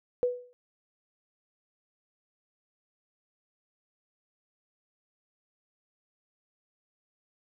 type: tone with exponential decay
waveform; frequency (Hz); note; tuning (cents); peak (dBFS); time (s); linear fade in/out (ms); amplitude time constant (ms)
sine; 492.7; B4; -4; -20; 0.23-0.53; 0; 64
effects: none